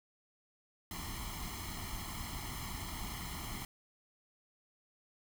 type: noise with comb filter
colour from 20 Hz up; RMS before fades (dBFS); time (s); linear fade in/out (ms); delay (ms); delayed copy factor
pink; -42; 0.91-3.65; 2; 0.96; +0.85
effects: none